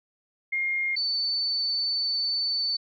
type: tone pair in turn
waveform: sine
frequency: 2129 / 4511 Hz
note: C7 / C#8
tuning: +30 / +29 cents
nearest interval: octave + minor second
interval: 1299 cents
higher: second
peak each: -24 dBFS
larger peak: neither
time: 0.52-0.96 / 0.96-2.77 s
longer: second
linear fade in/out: 10 ms
effects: none